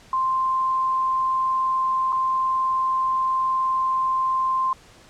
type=tone with dropouts; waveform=sine; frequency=1046.5 Hz; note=C6; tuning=in tune; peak=-19 dBFS; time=0.13-4.73 s; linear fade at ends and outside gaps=2 ms; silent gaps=2.123-2.127 s; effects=pink hiss -50 dBFS RMS until 5.09 s + low-pass 8000 Hz 12 dB/octave